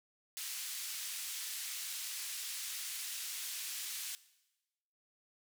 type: band-pass noise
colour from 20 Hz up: white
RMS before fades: -42 dBFS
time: 0.37-4.15 s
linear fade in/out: 0 ms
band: 2200 to 12000 Hz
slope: 12 dB/octave
effects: noise-tail reverb RT60 1.0 s tail -18 dB re dry